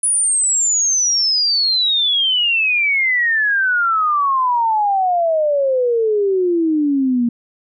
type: exponential sweep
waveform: sine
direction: down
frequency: 9956 to 233.1 Hz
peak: -13 dBFS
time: 0.03-7.29 s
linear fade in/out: 5 ms
effects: none

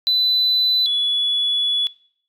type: tone pair in turn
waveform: sine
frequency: 4000 / 3410 Hz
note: B7 / G#7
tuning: +21 / +45 cents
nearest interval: minor third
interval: 276 cents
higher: first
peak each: -13 / -17 dBFS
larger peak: first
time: 0.07-0.86 / 0.86-1.87 s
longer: second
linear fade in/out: 0 ms
effects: noise-tail reverb RT60 0.6 s tail -21 dB re dry + tanh soft clip ceiling -11 dBFS

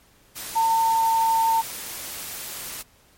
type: tone in noise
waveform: sine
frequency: 903 Hz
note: A5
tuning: 45 cents sharp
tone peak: -17 dBFS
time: 0.55-1.62 s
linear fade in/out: 20 ms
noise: white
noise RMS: -34 dBFS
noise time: 0.35-2.83 s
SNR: +14 dB
effects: pink hiss -57 dBFS RMS until 3.17 s + MP3 64 kbps

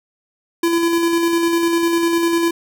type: tone with tremolo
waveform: square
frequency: 337.1 Hz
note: E4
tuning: 39 cents sharp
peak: -14 dBFS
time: 0.63-2.51 s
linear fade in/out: 5 ms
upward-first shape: square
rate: 10 Hz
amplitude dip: 30%
effects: none

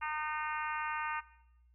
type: harmonic tone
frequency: 305.7 Hz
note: D#4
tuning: 30 cents flat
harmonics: 3 / 4 / 5 / 6 / 7 / 8 / 9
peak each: -38 / -40 / -42 / -44 / -45 / -46 / -47 dBFS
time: 0.01-1.21 s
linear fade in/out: 20 ms
effects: noise-tail reverb RT60 0.8 s tail -17 dB re dry + added 60 Hz sine -62 dBFS peak until 1.74 s

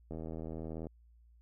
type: click train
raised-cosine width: 2 ms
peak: -29 dBFS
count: 62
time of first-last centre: 0.11-0.869 s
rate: 80.4 Hz
effects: added 58 Hz sine -59 dBFS peak until 1.41 s

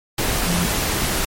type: tone in noise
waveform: sine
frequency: 174.61 Hz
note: F3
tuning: in tune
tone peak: -21 dBFS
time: 0.46-0.66 s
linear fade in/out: 5 ms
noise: pink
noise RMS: -21 dBFS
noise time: 0.18-1.25 s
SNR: -3 dB
effects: MP3 64 kbps

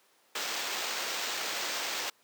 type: noise with sample-and-hold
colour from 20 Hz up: white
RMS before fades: -34 dBFS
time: 0.35-2.1 s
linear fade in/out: 5 ms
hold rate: 11025 Hz
effects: pink hiss -65 dBFS RMS until 2.23 s + high-pass 400 Hz 12 dB/octave

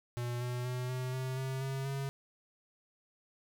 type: tone with pitch steps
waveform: square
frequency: 121 / 123.19 / 125.41 / 127.68 / 129.98 / 132.33 / 134.72 / 137.16 Hz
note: B2 / B2 / B2 / C3 / C3 / C3 / C#3 / C#3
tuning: -35 / -4 / +27 / -42 / -11 / +20 / -49 / -18 cents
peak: -35 dBFS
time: 0.17-2.09 s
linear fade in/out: 0 ms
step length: 240 ms
effects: none

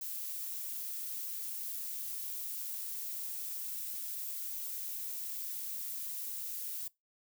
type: noise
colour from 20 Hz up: violet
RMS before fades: -40 dBFS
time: 0.01-6.88 s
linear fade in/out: 5 ms
effects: noise-tail reverb RT60 0.2 s tail -23 dB re dry

